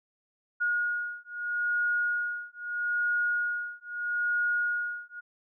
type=beating tone pair; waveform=sine; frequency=1439 / 1439.78 Hz; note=F#6 / F#6; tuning=-49 / -48 cents; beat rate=0.78 Hz; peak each=-30 dBFS; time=0.6-5.21 s; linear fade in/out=20 ms; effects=none